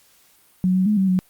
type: tone with pitch steps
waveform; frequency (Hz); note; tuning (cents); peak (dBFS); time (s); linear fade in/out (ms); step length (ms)
sine; 184.2 / 186.5 / 211.4 / 191.3 / 184.4; F#3 / F#3 / G#3 / G3 / F#3; -7 / +14 / +31 / -42 / -6; -15; 0.64-1.19; 0; 110
effects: white hiss -56 dBFS RMS until 1.29 s + Opus 48 kbps